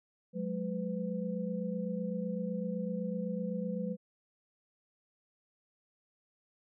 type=tone cluster; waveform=sine; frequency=182.2 / 210.1 / 501 Hz; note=F#3 / G#3 / B4; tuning=-26 / +20 / +25 cents; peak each=-36 / -37 / -39 dBFS; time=0.33-3.97 s; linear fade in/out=50 ms; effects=none